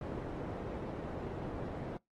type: low-pass noise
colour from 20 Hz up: white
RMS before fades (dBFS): -41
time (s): 0.01-1.97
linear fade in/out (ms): 2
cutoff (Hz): 470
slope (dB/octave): 12
effects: noise-tail reverb RT60 0.2 s tail -26 dB re dry + AAC 32 kbps